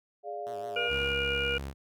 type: chord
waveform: sine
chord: D diminished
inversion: second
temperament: equal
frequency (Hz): 415.3 / 587.3 / 698.5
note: Ab4 / D5 / F5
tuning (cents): 0 / 0 / 0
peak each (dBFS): -40 / -40 / -37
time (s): 0.23-0.91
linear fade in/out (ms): 50
type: tone with vibrato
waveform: 5% pulse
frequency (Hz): 109.2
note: A2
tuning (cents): -13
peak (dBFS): -36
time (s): 0.46-1.13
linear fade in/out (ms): 10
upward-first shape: triangle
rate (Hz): 5.9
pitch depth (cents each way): 230
type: harmonic tone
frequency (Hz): 477.6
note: A#4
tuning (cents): +42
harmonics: 1 / 3 / 5 / 6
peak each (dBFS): -33 / -33 / -33 / -33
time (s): 0.76-1.58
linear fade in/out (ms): 5
type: tone with pitch glide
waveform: sawtooth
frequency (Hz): 69.3 to 68.66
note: C#2 to C#2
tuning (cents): 0 to -16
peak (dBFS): -32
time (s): 0.88-1.74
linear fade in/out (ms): 50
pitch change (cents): -16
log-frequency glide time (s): 1.37-1.42
effects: none